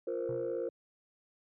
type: chord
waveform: sine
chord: F suspended fourth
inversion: none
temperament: just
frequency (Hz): 349.2 / 465.6 / 523.8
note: F4 / Bb4 / C5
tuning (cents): 0 / -2 / +2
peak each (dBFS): -37 / -35 / -36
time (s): 0.07-0.69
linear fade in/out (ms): 5
type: tone with exponential decay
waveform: sine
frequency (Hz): 128.6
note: C3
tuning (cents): -30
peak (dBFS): -37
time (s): 0.29-0.7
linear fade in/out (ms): 2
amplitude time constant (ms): 89
effects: tanh soft clip ceiling -27 dBFS